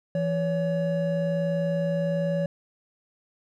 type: tone pair together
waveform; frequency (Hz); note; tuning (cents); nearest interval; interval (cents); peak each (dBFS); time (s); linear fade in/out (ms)
triangle; 168 / 565.1; E3 / C#5; +33 / +33; octave + major sixth; 2100; -24; 0.15-2.46; 2
effects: none